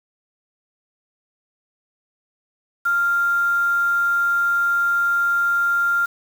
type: tone with quantisation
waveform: sine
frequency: 1394 Hz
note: F6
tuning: 4 cents flat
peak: -16 dBFS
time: 2.85-6.06 s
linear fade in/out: 10 ms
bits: 6
effects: none